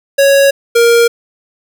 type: tone pair in turn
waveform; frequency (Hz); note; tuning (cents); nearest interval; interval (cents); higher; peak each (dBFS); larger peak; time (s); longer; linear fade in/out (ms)
square; 554.4 / 468.4; C#5 / A#4; 0 / +8; minor third; 292; first; -6; neither; 0.18-0.51 / 0.75-1.08; neither; 10
effects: none